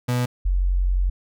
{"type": "tone pair in turn", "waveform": ["35% pulse", "sine"], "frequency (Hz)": [123.47, 45.49], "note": ["B2", "F#1"], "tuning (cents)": [0, -29], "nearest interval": "octave + perfect fourth", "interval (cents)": 1729, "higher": "first", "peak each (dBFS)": [-18, -17], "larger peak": "second", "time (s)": [[0.08, 0.26], [0.45, 1.1]], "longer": "second", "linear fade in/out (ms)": 10, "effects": []}